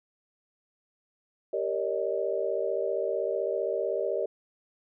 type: chord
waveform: sine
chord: Eb dominant seventh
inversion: first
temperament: equal with one note detuned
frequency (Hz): 392 / 466.2 / 566.7 / 622.3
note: G4 / Bb4 / Db5 / Eb5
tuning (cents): 0 / 0 / +38 / 0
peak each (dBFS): -32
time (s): 1.53-4.26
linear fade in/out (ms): 5
effects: none